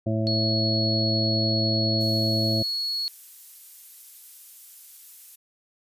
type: harmonic tone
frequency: 110 Hz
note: A2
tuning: in tune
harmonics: 1 / 2 / 3 / 5 / 6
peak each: -25 / -28 / -30 / -32 / -33 dBFS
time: 0.06-2.63 s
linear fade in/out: 10 ms
type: tone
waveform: sine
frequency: 4352 Hz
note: C#8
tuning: 33 cents flat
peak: -25 dBFS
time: 0.27-3.08 s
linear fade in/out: 0 ms
type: noise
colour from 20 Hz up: violet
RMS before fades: -43 dBFS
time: 2-5.36 s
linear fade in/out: 10 ms
effects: resampled to 32000 Hz